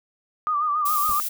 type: tone with vibrato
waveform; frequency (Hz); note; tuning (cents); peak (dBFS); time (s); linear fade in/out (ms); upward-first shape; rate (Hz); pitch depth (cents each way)
sine; 1200; D6; +37; -20; 0.47-1.2; 0; sine; 7.1; 67
type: noise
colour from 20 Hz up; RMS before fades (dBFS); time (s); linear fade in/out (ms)
violet; -27; 0.85-1.29; 10
type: noise with exponential decay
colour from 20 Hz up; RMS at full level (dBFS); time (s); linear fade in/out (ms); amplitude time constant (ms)
brown; -34; 1.09-1.23; 2; 30
effects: none